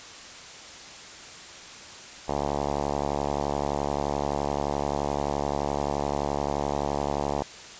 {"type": "tone with low-pass filter", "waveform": "5% pulse", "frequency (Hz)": 71.6, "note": "D2", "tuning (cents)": -43, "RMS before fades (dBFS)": -28, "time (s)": [2.28, 7.43], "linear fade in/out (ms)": 5, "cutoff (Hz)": 890, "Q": 2, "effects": ["white hiss -43 dBFS RMS until 7.79 s", "resampled to 16000 Hz"]}